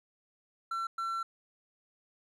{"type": "tone bursts at uneven times", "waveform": "triangle", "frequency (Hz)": 1350, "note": "E6", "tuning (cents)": 41, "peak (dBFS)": -30, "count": 2, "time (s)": [[0.71, 0.87], [0.98, 1.23]], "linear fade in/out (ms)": 5, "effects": []}